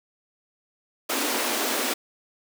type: high-pass noise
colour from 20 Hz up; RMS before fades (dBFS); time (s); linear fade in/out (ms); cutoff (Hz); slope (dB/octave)
pink; -26; 1.09-1.94; 10; 230; 96
effects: none